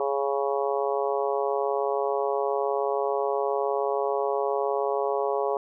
harmonic tone, 139 Hz, C#3, 5 cents sharp, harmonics 3 / 4 / 5 / 6 / 7 / 8, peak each -27 / -29 / -31 / -33 / -34 / -35 dBFS, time 0-5.57 s, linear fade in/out 2 ms, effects none

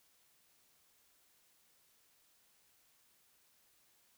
silence, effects white hiss -71 dBFS RMS until 4.17 s

